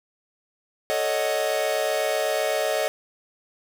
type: chord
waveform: 45% pulse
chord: D# half-diminished seventh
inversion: second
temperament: equal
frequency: 440 / 554.4 / 622.3 / 740 Hz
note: A4 / C#5 / D#5 / F#5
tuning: 0 / 0 / 0 / 0 cents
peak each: -30 / -28 / -25 / -31 dBFS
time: 0.9-2.88 s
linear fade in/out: 0 ms
effects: none